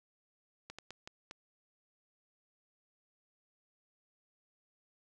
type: slowing click train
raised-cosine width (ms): 0.2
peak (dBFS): -28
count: 5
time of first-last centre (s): 0.7-1.311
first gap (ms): 86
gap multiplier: 1.4
effects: none